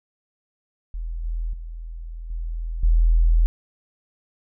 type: tone with level steps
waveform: sine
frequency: 41.2 Hz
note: E1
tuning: in tune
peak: -26 / -23 / -31 / -25 / -13 dBFS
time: 0.94-3.46 s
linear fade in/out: 0 ms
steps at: 1.24 / 1.53 / 2.3 / 2.83 s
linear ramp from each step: 5 ms
effects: none